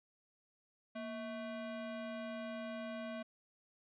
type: ring-modulated tone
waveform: square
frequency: 440 Hz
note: A4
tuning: in tune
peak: -39 dBFS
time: 0.95-3.23 s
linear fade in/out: 10 ms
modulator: 206 Hz
effects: resampled to 8000 Hz + 12-bit